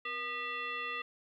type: tone with frequency modulation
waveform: sine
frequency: 1958 Hz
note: B6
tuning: 15 cents flat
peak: -35 dBFS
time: 0.05-1.02 s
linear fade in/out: 5 ms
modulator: 740 Hz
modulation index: 1.5
effects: 12-bit